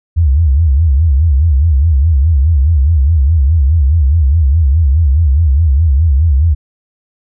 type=tone with vibrato; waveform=sine; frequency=74.5 Hz; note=D2; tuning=25 cents sharp; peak=-6 dBFS; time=0.16-6.55 s; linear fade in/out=20 ms; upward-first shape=sine; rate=4.8 Hz; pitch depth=230 cents each way; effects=none